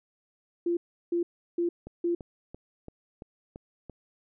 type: tone bursts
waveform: sine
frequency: 344.4 Hz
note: F4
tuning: 24 cents flat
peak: -24 dBFS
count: 4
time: 0.66-2.15 s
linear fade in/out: 5 ms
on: 110 ms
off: 350 ms
type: click train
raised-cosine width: 2 ms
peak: -28 dBFS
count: 7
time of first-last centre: 1.87-3.897 s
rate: 2.96 Hz
effects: none